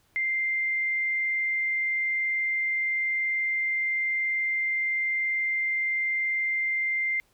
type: tone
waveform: sine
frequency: 2093 Hz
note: C7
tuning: in tune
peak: -24 dBFS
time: 0.16-7.2 s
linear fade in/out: 0 ms
effects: pink hiss -66 dBFS RMS until 7.33 s